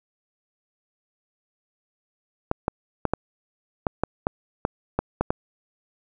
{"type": "clicks", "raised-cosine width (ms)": 1, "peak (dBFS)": -7, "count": 11, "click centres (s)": [2.514, 2.681, 3.053, 3.136, 3.868, 4.036, 4.269, 4.651, 4.99, 5.21, 5.305], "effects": []}